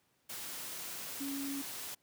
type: tone in noise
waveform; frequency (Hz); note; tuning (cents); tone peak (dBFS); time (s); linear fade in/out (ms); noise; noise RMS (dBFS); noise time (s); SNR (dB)
sine; 277.2; C#4; 0; -37; 1.2-1.62; 10; white; -43; 0.29-1.95; +3
effects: pink hiss -74 dBFS RMS until 2.02 s + high-pass 100 Hz 12 dB/octave